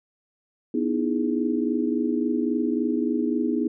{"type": "chord", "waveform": "sine", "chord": "E major seventh", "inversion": "second", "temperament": "equal with one note detuned", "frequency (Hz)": [246.9, 306, 329.6, 415.3], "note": ["B3", "D#4", "E4", "G#4"], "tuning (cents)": [0, -29, 0, 0], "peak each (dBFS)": [-25, -26, -28, -30], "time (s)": [0.74, 3.68], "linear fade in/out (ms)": 5, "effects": []}